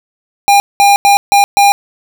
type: tone bursts at uneven times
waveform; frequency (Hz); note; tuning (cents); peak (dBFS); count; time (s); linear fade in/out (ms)
square; 805; G5; +46; -5; 5; 0.48-0.6 / 0.8-0.96 / 1.05-1.17 / 1.32-1.44 / 1.57-1.72; 0
effects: none